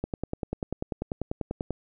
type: click train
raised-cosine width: 2 ms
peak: -16 dBFS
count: 18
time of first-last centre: 0.04-1.707 s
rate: 10.2 Hz
effects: none